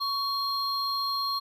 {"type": "tone pair together", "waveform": "triangle", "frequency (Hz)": [1117, 4217], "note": ["C#6", "C8"], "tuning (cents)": [13, 13], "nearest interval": "octave + major seventh", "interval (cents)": 2300, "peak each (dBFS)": -28, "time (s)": [0, 1.4], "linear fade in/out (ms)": 20, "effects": []}